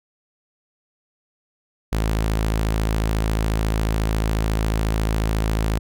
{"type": "tone", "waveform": "sawtooth", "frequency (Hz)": 54.1, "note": "A1", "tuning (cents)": -29, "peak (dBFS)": -15, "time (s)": [1.92, 5.79], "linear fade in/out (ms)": 10, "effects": []}